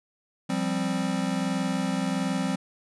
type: chord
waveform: square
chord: F suspended second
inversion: none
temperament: equal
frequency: 174.61 / 196 / 261.6 Hz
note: F3 / G3 / C4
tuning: 0 / 0 / 0 cents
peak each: -31 / -30 / -30 dBFS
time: 0.49-2.56 s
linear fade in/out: 10 ms
effects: resampled to 24000 Hz